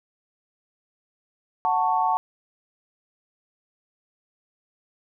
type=chord; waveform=sine; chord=F# minor; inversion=none; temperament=just; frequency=740 / 888 / 1110 Hz; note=F#5 / A5 / C#6; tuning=0 / +16 / +2 cents; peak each=-24 / -22 / -26 dBFS; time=1.65-2.17 s; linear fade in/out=0 ms; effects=none